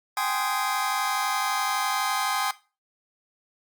sawtooth chord, Ab major seventh, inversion third, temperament just, 778.7 / 830.6 / 1038.3 / 1245.9 Hz, G5 / Ab5 / C6 / Eb6, -12 / 0 / -14 / +2 cents, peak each -26 / -26 / -26 / -26 dBFS, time 0.17-2.51 s, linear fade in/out 2 ms, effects noise-tail reverb RT60 0.3 s tail -17 dB re dry + Opus 48 kbps

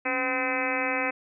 harmonic tone with a mistuned harmonic, 256.5 Hz, C4, 34 cents flat, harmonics 1 / 2 / 3 / 4 / 5 / 6 / 7 / 8 / 9 / 10, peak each -34 / -32 / -34 / -36 / -36 / -35 / -36 / -32 / -34 / -33 dBFS, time 0.05-1.11 s, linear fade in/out 10 ms, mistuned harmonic 1, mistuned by +110 cents, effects none

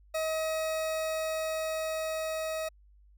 40% pulse tone with level ramp, 635 Hz, D#5, 35 cents sharp, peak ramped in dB -28 to -31 dBFS, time 0.14-2.69 s, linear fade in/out 10 ms, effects added 50 Hz sine -56 dBFS peak until 3.17 s

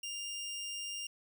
20% pulse tone, 2801 Hz, F7, 4 cents sharp, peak -34 dBFS, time 0.03-1.07 s, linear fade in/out 5 ms, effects none

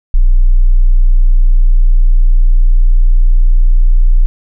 sine tone, 29.97 Hz, A#0, 49 cents sharp, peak -3 dBFS, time 0.14-4.26 s, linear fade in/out 0 ms, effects none

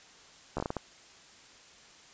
slowing click train, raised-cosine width 1 ms, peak -18 dBFS, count 7, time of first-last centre 0.57-0.767 s, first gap 13 ms, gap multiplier 1.37, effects white hiss -55 dBFS RMS until 2.13 s + resampled to 16000 Hz

